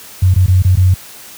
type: tone with dropouts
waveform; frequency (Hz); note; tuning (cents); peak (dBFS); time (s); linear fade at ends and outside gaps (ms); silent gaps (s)
sine; 92.5; F#2; 0; -5; 0.22-0.94; 5; 0.339-0.359 / 0.461-0.48 / 0.621-0.647 / 0.754-0.771
effects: white hiss -35 dBFS RMS until 1.37 s + high-pass 60 Hz 12 dB/octave